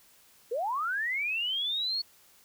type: linear sweep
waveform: sine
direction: up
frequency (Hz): 431.3 to 4410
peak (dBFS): -28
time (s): 0.51-2.02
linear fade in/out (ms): 10
effects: white hiss -60 dBFS RMS until 2.44 s